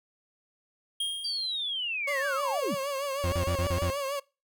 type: tone with exponential decay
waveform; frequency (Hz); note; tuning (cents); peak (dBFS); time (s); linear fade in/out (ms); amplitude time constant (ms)
square; 3234; G#7; -47; -27; 1-1.97; 5; 210
type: linear sweep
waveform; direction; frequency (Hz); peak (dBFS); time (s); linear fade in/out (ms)
sine; down; 4736 to 138.59; -29; 1.24-2.75; 10
type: tone with vibrato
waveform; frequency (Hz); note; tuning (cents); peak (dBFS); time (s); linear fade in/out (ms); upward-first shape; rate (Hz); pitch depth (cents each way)
30% pulse; 554.4; C#5; 0; -27; 2.07-4.2; 10; triangle; 6.4; 85
type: tone bursts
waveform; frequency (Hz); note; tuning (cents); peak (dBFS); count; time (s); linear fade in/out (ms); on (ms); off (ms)
40% pulse; 87.31; F2; 0; -26; 6; 3.24-3.901; 0; 81; 35
effects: noise-tail reverb RT60 0.3 s tail -24 dB re dry